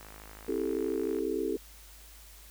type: click train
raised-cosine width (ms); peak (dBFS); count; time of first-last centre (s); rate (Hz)
0.5; -33; 63; 0.01-1.186; 52.7
type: chord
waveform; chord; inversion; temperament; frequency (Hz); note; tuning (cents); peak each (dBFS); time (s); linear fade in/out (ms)
sine; A minor seventh; first; just; 264 / 330 / 396 / 440; C4 / E4 / G4 / A4; +16 / +2 / +18 / 0; -37 / -34 / -33 / -34; 0.48-1.57; 5
effects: added 52 Hz sine -52 dBFS peak until 2.5 s + white hiss -54 dBFS RMS until 2.5 s